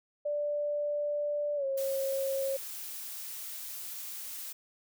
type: tone with pitch glide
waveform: sine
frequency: 587.3 to 541.7 Hz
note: D5 to C#5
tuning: 0 to -40 cents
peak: -29 dBFS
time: 0.25-2.57 s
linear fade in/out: 10 ms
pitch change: -140 cents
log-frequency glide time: 1.56-1.65 s
type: noise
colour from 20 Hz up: blue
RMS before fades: -41 dBFS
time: 1.77-4.53 s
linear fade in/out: 10 ms
effects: none